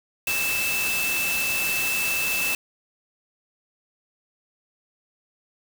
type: tone in noise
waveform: sine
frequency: 2637 Hz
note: E7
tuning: in tune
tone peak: -24 dBFS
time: 0.27-2.55 s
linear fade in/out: 2 ms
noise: white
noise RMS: -28 dBFS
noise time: 0.27-2.55 s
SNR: +1 dB
effects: none